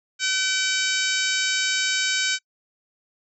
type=harmonic tone with a mistuned harmonic; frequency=760 Hz; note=F#5; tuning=46 cents sharp; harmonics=2 / 3 / 4 / 5 / 6 / 7 / 8 / 9 / 10; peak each=-26 / -28 / -29 / -30 / -31 / -31 / -32 / -33 / -33 dBFS; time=0.19-2.39 s; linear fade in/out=50 ms; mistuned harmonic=3; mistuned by=+25 cents; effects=noise-tail reverb RT60 0.1 s tail -26 dB re dry